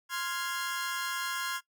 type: chord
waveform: sawtooth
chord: F minor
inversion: second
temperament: equal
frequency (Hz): 1046.5 / 1396.9 / 1661.2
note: C6 / F6 / Ab6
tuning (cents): 0 / 0 / 0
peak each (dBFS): -33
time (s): 0.09-1.61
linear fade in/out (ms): 50
effects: noise-tail reverb RT60 0.1 s tail -19 dB re dry